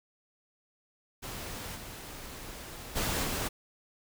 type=noise with level steps; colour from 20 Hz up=pink; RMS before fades=-40 / -44 / -31 / -33 dBFS; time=1.22-3.49 s; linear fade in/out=20 ms; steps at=1.75 / 2.95 / 3.23 s; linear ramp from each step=20 ms; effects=none